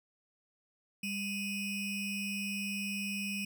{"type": "ring-modulated tone", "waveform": "square", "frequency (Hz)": 1350, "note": "E6", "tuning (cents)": 41, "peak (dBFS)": -32, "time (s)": [1.03, 3.45], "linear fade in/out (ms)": 5, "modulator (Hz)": 1150, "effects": []}